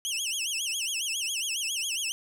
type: tone with vibrato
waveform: 20% pulse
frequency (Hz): 2942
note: F#7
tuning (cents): -11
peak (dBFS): -23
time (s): 0.05-2.12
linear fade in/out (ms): 0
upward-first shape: sine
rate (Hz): 7.3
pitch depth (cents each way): 220
effects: none